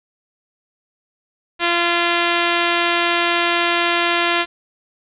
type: tone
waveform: 5% pulse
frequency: 344 Hz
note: F4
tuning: 26 cents flat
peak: -3 dBFS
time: 1.59-4.46 s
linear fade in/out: 50 ms
effects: resampled to 8000 Hz + 7-bit